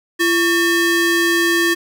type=ring-modulated tone; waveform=square; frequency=730 Hz; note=F#5; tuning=24 cents flat; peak=-11 dBFS; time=0.19-1.75 s; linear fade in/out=20 ms; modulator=1070 Hz; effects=none